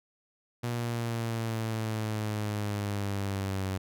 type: linear sweep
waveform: sawtooth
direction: down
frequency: 120 to 94.7 Hz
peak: -26 dBFS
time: 0.63-3.78 s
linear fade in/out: 10 ms
effects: none